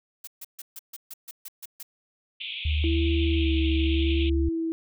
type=noise bursts; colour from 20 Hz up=blue; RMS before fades=-39 dBFS; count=10; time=0.24-1.83 s; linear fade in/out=5 ms; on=33 ms; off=140 ms
type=band-pass noise; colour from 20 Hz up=white; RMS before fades=-35 dBFS; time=2.4-4.3 s; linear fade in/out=10 ms; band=2300 to 3600 Hz; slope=96 dB/octave
type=tone with pitch glide; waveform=sine; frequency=75.6 to 71.85 Hz; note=D#2 to D2; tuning=-49 to -37 cents; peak=-22 dBFS; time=2.65-4.49 s; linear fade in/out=5 ms; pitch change=-88 cents; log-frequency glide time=3.38-3.47 s
type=tone with vibrato; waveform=sine; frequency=329.6 Hz; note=E4; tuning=in tune; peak=-25 dBFS; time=2.84-4.72 s; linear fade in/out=0 ms; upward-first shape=sine; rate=0.9 Hz; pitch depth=22 cents each way
effects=none